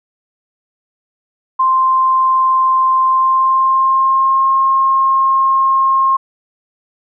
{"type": "tone with pitch glide", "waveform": "sine", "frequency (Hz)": [1046.5, 1070.3], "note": ["C6", "C6"], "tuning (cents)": [0, 39], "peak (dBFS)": -9, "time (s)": [1.59, 6.17], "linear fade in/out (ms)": 10, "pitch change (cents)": 39, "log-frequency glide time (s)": [3.07, 4.47], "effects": []}